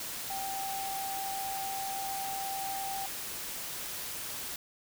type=tone in noise; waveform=sine; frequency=780 Hz; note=G5; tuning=9 cents flat; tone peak=-35 dBFS; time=0.3-3.06 s; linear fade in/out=2 ms; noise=white; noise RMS=-39 dBFS; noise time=0-4.56 s; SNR=+1 dB; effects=none